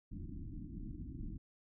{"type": "low-pass noise", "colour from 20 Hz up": "pink", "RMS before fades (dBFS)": -45, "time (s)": [0.11, 1.38], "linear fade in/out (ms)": 10, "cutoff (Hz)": 330, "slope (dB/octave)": 96, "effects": []}